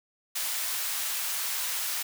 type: high-pass noise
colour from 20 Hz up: white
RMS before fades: -31 dBFS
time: 0.35-2.03 s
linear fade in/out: 10 ms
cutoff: 890 Hz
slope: 12 dB/octave
effects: none